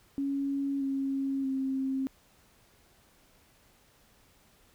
sine tone with pitch steps, 277.6 / 272 / 266.6 Hz, C#4 / C#4 / C4, +3 / -33 / +33 cents, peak -28 dBFS, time 0.18-2.07 s, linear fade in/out 0 ms, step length 630 ms, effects pink hiss -63 dBFS RMS until 4.74 s

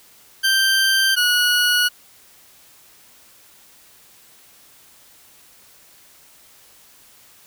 20% pulse tone pair in turn, 1568 / 1458.9 Hz, G6 / F#6, 0 / -25 cents, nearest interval minor second, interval 125 cents, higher first, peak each -10 dBFS, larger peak neither, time 0.43-1.16 / 1.16-1.89 s, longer neither, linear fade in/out 20 ms, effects white hiss -50 dBFS RMS until 7.46 s

